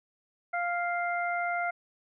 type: harmonic tone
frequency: 698.5 Hz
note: F5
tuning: in tune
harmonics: 1 / 2 / 3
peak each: -30 / -33 / -35 dBFS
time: 0.53-1.71 s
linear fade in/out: 10 ms
effects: none